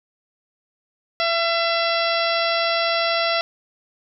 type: harmonic tone with a mistuned harmonic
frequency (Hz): 671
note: E5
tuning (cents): +31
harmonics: 1 / 2 / 3 / 4 / 5 / 6 / 7 / 8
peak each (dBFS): -22 / -25 / -27 / -28 / -29 / -30 / -30 / -31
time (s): 1.2-3.41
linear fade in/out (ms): 0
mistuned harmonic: 2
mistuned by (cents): +19
effects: none